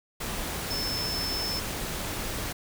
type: tone in noise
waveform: sine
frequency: 5274 Hz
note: E8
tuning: in tune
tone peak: -30 dBFS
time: 0.7-1.6 s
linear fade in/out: 10 ms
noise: pink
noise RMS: -33 dBFS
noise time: 0.2-2.53 s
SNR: 0 dB
effects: none